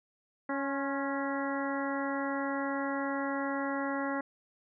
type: harmonic tone with a mistuned harmonic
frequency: 277.3 Hz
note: C#4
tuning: 1 cent sharp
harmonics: 1 / 2 / 3 / 4 / 5 / 6 / 7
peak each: -34 / -37 / -39 / -40 / -41 / -42 / -42 dBFS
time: 0.49-4.21 s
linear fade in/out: 5 ms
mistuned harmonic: 4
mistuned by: -37 cents
effects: none